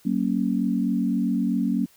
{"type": "chord", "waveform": "sine", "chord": "F# major", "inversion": "none", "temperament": "equal with one note detuned", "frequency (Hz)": [189.43, 233.1, 277.2], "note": ["F#3", "A#3", "C#4"], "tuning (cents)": [41, 0, 0], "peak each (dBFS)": [-25, -24, -26], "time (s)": [0.05, 1.86], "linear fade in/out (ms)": 10, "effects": ["white hiss -57 dBFS RMS until 1.96 s"]}